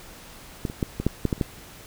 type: clicks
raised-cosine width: 3 ms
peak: -13 / -21 / -10 / -14 / -7 / -8 / -10 / -30 / -9 dBFS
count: 9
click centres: 0.652 / 0.699 / 0.828 / 1 / 1.066 / 1.253 / 1.328 / 1.379 / 1.412 s
effects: pink hiss -45 dBFS RMS until 1.86 s